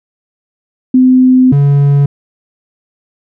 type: tone pair in turn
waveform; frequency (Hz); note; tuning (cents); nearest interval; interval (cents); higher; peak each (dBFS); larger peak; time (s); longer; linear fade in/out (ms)
sine / triangle; 256 / 141.86; C4 / C#3; -38 / +40; minor seventh; 1022; first; -3; neither; 0.94-1.52 / 1.52-2.06; first; 5
effects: none